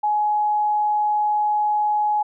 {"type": "tone", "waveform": "sine", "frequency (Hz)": 841, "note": "G#5", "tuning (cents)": 22, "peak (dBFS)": -17, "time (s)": [0.03, 2.23], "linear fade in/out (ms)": 10, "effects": []}